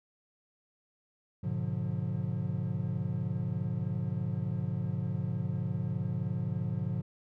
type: chord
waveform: triangle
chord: G# diminished seventh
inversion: none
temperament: equal with one note detuned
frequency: 103.83 / 123.47 / 146.83 / 178.8 Hz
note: G#2 / B2 / D3 / F3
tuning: 0 / 0 / 0 / +41 cents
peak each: -34 dBFS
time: 1.43-7.02 s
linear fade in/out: 10 ms
effects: none